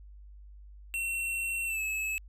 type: tone with pitch glide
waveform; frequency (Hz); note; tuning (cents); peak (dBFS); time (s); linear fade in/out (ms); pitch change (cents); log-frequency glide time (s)
square; 2717 to 2593; F7 to E7; -48 to -29; -31; 0.94-2.18; 0; -81; 1.66-1.81
effects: added 50 Hz sine -47 dBFS peak until 2.28 s